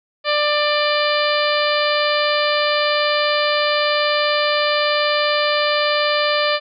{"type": "harmonic tone", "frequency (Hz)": 593, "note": "D5", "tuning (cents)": 17, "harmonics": [1, 2, 3, 4, 5, 6, 7, 8], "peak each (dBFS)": [-19, -22, -24, -25, -26, -27, -27, -28], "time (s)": [0.24, 6.6], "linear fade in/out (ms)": 50, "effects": []}